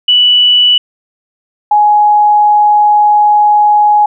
sine tone pair in turn, 2960 / 836.4 Hz, F#7 / G#5, 0 / +12 cents, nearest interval octave + minor seventh, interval 2188 cents, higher first, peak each -4 dBFS, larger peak neither, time 0.08-0.78 / 1.71-4.06 s, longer second, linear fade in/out 5 ms, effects none

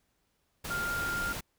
sine tone in noise, 1400 Hz, F6, 4 cents sharp, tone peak -31 dBFS, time 0.7-1.33 s, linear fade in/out 10 ms, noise pink, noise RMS -38 dBFS, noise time 0.64-1.41 s, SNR +4 dB, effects pink hiss -75 dBFS RMS until 1.58 s

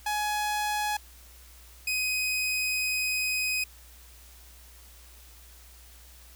sawtooth tone pair in turn, 840 / 2510 Hz, G#5 / D#7, +19 / +15 cents, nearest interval octave + perfect fifth, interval 1896 cents, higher second, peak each -23 dBFS, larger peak neither, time 0.06-0.97 / 1.87-3.64 s, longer second, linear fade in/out 5 ms, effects added 60 Hz sine -51 dBFS peak until 6.35 s + white hiss -54 dBFS RMS until 6.35 s

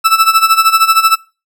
40% pulse tone with tremolo, 1318.5 Hz, E6, in tune, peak -3 dBFS, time 0.04-1.16 s, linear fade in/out 20 ms, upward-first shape sine, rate 13 Hz, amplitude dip 80%, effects noise-tail reverb RT60 0.3 s tail -22 dB re dry

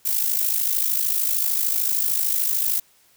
violet noise with amplitude modulation, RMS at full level -19 dBFS, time 0.05-2.8 s, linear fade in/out 10 ms, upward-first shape sine, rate 53.3 Hz, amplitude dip 65%, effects white hiss -58 dBFS RMS until 3.16 s

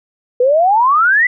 sine exponential sweep, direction up, 480 to 2026 Hz, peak -8 dBFS, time 0.4-1.27 s, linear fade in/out 5 ms, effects none

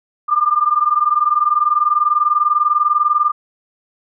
sine tone pair together, 1191 / 1211.1 Hz, D6 / D#6, +24 / -47 cents, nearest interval unison, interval 29 cents, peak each -15 dBFS, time 0.28-3.32 s, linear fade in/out 20 ms, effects none

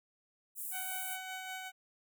white high-pass noise, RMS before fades -41 dBFS, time 0.55-1.18 s, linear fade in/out 50 ms, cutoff 7800 Hz, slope 48 dB/octave
15% pulse tone with tremolo, 751 Hz, F#5, 26 cents sharp, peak -33 dBFS, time 0.71-1.72 s, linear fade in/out 50 ms, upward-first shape sine, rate 5.2 Hz, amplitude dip 30%
effects none

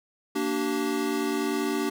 square chord, G minor, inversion first, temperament equal with one note detuned, 233.1 / 293.7 / 383.5 Hz, Bb3 / D4 / G4, 0 / 0 / -38 cents, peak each -33 / -29 / -30 dBFS, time 0.35-1.9 s, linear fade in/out 10 ms, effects none

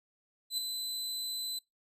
sawtooth tone with ADSR envelope, 4023 Hz, B7, 31 cents sharp, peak -26 dBFS, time 0.5-1.59 s, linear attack 78 ms, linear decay 8 ms, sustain -6 dB, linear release 7 ms, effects noise-tail reverb RT60 0.2 s tail -25 dB re dry + resampled to 32000 Hz

